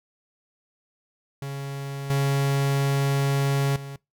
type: tone with level steps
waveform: 45% pulse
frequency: 138.8 Hz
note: C#3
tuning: 3 cents sharp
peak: -30 / -20 / -34 dBFS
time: 1.42-3.96 s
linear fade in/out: 2 ms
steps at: 2.1 / 3.76 s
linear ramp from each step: 2 ms
effects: noise-tail reverb RT60 0.2 s tail -23 dB re dry